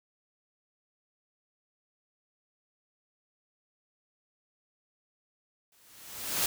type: noise with exponential growth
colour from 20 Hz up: white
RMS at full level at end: -26 dBFS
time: 5.72-6.46 s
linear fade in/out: 2 ms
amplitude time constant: 160 ms
effects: none